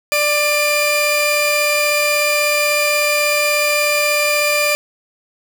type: tone pair together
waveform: sawtooth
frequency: 590.4 / 2398 Hz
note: D5 / D7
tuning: +9 / +36 cents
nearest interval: 2 octaves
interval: 2427 cents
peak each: -13 dBFS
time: 0.12-4.75 s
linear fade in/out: 0 ms
effects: none